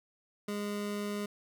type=tone; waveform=25% pulse; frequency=205.9 Hz; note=G#3; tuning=15 cents flat; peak=-30 dBFS; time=0.48-1.26 s; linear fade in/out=5 ms; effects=none